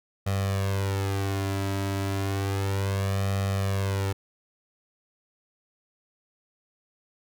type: tone with flanger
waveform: sawtooth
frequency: 98 Hz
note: G2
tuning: in tune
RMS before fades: -27 dBFS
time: 0.26-4.13 s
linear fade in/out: 10 ms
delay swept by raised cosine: 1.6 to 3.1 ms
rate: 0.32 Hz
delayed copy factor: +0.85
effects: none